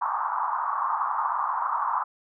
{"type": "band-pass noise", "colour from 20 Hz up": "pink", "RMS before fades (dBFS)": -27, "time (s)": [0.01, 2.04], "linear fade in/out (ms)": 10, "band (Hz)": [900, 1200], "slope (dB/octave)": 48, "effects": []}